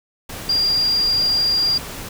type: tone in noise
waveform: sine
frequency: 4791 Hz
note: D8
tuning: 34 cents sharp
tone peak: -15 dBFS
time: 0.49-1.78 s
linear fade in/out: 5 ms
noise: pink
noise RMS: -32 dBFS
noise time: 0.29-2.09 s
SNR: +14 dB
effects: none